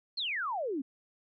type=exponential sweep; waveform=sine; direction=down; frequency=4444 to 250.4 Hz; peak=-31 dBFS; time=0.17-0.82 s; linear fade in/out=10 ms; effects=none